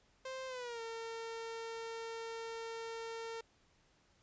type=tone with pitch glide; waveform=sawtooth; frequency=523.3 to 455.6 Hz; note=C5 to A#4; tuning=0 to -40 cents; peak=-38 dBFS; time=0.25-3.41 s; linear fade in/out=5 ms; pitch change=-240 cents; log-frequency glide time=0.47-0.81 s; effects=pink hiss -71 dBFS RMS until 4.22 s + resampled to 16000 Hz